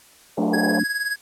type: band-pass noise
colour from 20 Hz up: pink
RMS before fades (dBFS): -26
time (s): 0.37-0.8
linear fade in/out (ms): 10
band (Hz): 360 to 890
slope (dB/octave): 48
type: chord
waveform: sine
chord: D major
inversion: first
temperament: just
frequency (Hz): 183.54 / 220.2 / 293.7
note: F#3 / A3 / D4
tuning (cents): -14 / +2 / 0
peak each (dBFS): -27 / -23 / -23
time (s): 0.38-0.84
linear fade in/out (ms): 5
type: tone with tremolo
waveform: square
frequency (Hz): 1661.2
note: G#6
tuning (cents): 0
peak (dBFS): -21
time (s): 0.53-1.16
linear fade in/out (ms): 10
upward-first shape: sine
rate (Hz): 19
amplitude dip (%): 65
effects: white hiss -51 dBFS RMS until 1.21 s + low-pass 12000 Hz 12 dB/octave